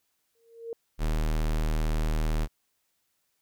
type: tone with exponential growth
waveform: sine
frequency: 460.6 Hz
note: A#4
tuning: 21 cents flat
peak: -30 dBFS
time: 0.35-0.73 s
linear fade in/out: 1 ms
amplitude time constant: 82 ms
type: tone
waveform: square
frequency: 38.89 Hz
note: D#1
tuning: in tune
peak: -25 dBFS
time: 0.98-2.48 s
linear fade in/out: 50 ms
effects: white hiss -75 dBFS RMS until 3.41 s